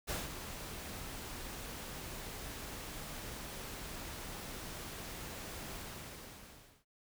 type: noise with ADSR envelope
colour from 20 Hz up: pink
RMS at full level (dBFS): -37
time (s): 0.07-6.85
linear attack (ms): 29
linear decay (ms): 190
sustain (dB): -8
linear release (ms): 1100
effects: none